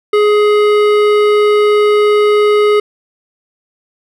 sine tone with hard clipping, 418.5 Hz, G#4, 13 cents sharp, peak -9 dBFS, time 0.13-2.8 s, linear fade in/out 5 ms, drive 14 dB, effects none

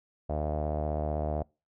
sawtooth tone with low-pass filter, 75.8 Hz, D#2, 45 cents flat, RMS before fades -31 dBFS, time 0.29-1.43 s, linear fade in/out 10 ms, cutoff 660 Hz, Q 5.5, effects noise-tail reverb RT60 0.3 s tail -26 dB re dry

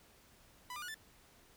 sawtooth tone with pitch steps, 994 / 1202.7 / 1455.3 / 1760.9 Hz, B5 / D6 / F#6 / A6, +11 / +41 / -29 / +1 cents, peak -39 dBFS, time 0.7-0.944 s, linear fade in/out 2 ms, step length 61 ms, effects pink hiss -64 dBFS RMS until 1.56 s

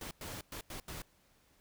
pink noise bursts at uneven times, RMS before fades -44 dBFS, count 5, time 0.01-0.11 / 0.21-0.41 / 0.52-0.61 / 0.7-0.8 / 0.88-1.02 s, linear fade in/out 2 ms, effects pink hiss -69 dBFS RMS until 1.6 s

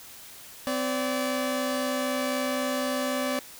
sawtooth tone pair together, 256.5 / 576.9 Hz, C4 / D5, -34 / -31 cents, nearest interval octave + major second, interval 1403 cents, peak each -25 dBFS, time 0.67-3.39 s, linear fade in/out 0 ms, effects white hiss -46 dBFS RMS until 3.59 s

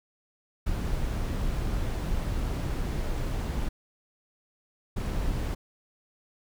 brown noise bursts at uneven times, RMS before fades -29 dBFS, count 2, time 0.66-3.69 / 4.96-5.55 s, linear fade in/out 10 ms, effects none

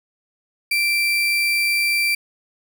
35% pulse tone, 2349 Hz, D7, in tune, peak -15 dBFS, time 0.71-2.15 s, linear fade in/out 5 ms, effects none

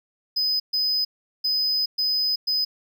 triangle tone bursts at uneven times, 5020 Hz, D#8, 15 cents sharp, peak -19 dBFS, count 5, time 0.36-0.6 / 0.73-1.05 / 1.44-1.86 / 1.98-2.36 / 2.47-2.65 s, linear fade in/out 10 ms, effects none

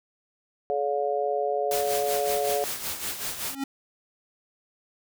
harmonic tone, 142.3 Hz, C#3, 46 cents sharp, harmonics 3 / 4 / 5, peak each -28 / -28 / -28 dBFS, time 0.7-2.64 s, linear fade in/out 0 ms
white noise with tremolo, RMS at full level -30 dBFS, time 1.71-3.55 s, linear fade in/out 2 ms, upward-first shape sine, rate 5.3 Hz, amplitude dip 60%
square tone with exponential growth, 273.6 Hz, C#4, 23 cents flat, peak -25 dBFS, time 3.44-3.64 s, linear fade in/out 5 ms, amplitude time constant 43 ms
effects none

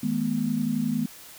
sine tone cluster, 160 / 213 / 244.1 Hz, D#3 / G#3 / B3, +49 / +44 / -20 cents, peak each -31 / -27 / -26 dBFS, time 0.03-1.06 s, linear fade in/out 5 ms, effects white hiss -46 dBFS RMS until 1.38 s

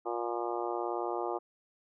harmonic tone with a mistuned harmonic, 118.4 Hz, A#2, 27 cents sharp, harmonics 3 / 4 / 5 / 6 / 7 / 8 / 9 / 10, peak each -36 / -39 / -41 / -39 / -39 / -44 / -44 / -43 dBFS, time 0.05-1.39 s, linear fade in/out 20 ms, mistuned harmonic 10, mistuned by +37 cents, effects none

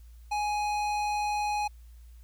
sine tone with tanh clipping, 834 Hz, G#5, 7 cents sharp, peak -29 dBFS, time 0.31-1.68 s, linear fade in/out 10 ms, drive 17 dB, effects added 58 Hz sine -47 dBFS peak until 2.23 s + white hiss -67 dBFS RMS until 2.23 s

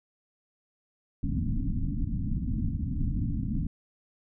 pink low-pass noise, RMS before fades -29 dBFS, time 1.23-3.67 s, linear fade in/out 5 ms, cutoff 290 Hz, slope 96 dB/octave, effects none

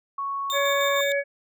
sine tone, 1108.7 Hz, C#6, in tune, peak -26 dBFS, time 0.18-1.01 s, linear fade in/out 5 ms
35% pulse tone with tremolo, 3632 Hz, A#7, 46 cents flat, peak -25 dBFS, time 0.5-1.12 s, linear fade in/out 0 ms, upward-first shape square, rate 6.5 Hz, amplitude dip 35%
harmonic tone, 563 Hz, C#5, 27 cents sharp, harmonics 1 / 3 / 4, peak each -23 / -28 / -29 dBFS, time 0.52-1.24 s, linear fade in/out 50 ms
effects none

